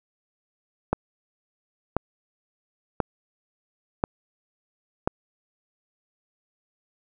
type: click train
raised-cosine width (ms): 1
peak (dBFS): -7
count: 5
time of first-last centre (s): 0.93-5.075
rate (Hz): 0.965
effects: none